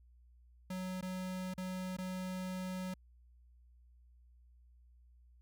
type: tone with dropouts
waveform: square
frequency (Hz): 185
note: F#3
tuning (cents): 0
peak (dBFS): -39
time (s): 0.7-2.94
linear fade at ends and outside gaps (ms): 5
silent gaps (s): 1.011-1.025 / 1.539-1.578 / 1.968-1.984
effects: added 60 Hz sine -60 dBFS peak until 5.41 s